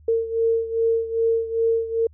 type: beating tone pair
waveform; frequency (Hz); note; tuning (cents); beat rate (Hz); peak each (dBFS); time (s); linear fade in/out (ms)
sine; 454.9 / 457.4; A#4 / A#4; -42 / -33; 2.5; -20 / -24; 0.08-2.07; 5
effects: added 76 Hz sine -47 dBFS peak until 2.13 s